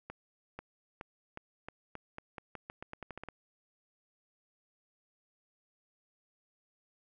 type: accelerating click train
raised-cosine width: 0.5 ms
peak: -27 dBFS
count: 17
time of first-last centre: 0.1-3.287 s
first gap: 490 ms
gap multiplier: 0.86
effects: none